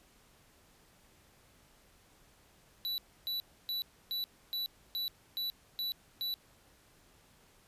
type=tone bursts; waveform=square; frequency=3951 Hz; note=B7; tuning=in tune; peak=-34 dBFS; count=9; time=2.85-6.34 s; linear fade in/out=0 ms; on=130 ms; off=290 ms; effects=pink hiss -64 dBFS RMS until 7.67 s + resampled to 32000 Hz